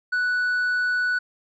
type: tone with tanh clipping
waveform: sine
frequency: 1481 Hz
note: F#6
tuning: 1 cent sharp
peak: -21 dBFS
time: 0.12-1.19 s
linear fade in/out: 10 ms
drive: 3 dB
effects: none